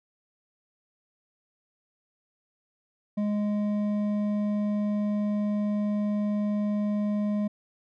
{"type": "tone with hard clipping", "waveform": "sine", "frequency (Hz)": 207.7, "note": "G#3", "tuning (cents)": 0, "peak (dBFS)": -26, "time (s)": [3.17, 7.48], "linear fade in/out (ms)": 10, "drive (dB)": 7, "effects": []}